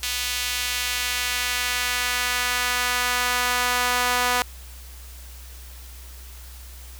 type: tone with high-pass filter sweep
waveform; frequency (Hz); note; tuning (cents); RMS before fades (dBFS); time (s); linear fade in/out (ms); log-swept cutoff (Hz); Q
sawtooth; 246.9; B3; 0; -24; 0.03-4.42; 0; 3000 to 930; 1
effects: added 62 Hz sine -39 dBFS peak until 6.99 s + white hiss -46 dBFS RMS until 6.99 s